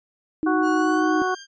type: tone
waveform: sine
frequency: 312.7 Hz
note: D#4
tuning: 9 cents sharp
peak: -20 dBFS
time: 0.43-1.22 s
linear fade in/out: 0 ms
type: harmonic tone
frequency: 370 Hz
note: F#4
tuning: in tune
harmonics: 1 / 2 / 3 / 4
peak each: -25 / -26 / -26 / -27 dBFS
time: 0.46-1.35 s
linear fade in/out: 10 ms
type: tone with pitch glide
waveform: 5% pulse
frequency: 1436 to 1593.3 Hz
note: F6 to G6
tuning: +48 to +28 cents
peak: -25 dBFS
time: 0.62-1.47 s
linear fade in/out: 50 ms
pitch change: +180 cents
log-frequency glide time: 0.74-1.14 s
effects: resampled to 16000 Hz